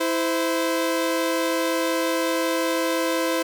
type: tone pair together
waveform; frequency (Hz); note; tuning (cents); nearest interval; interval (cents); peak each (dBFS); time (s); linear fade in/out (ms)
sawtooth; 328.8 / 516; E4 / C5; -4 / -24; minor sixth; 780; -20; 0-3.43; 10
effects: none